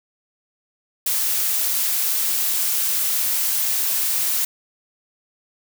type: noise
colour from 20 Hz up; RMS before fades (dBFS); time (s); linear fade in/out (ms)
blue; -21; 1.06-4.45; 5
effects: none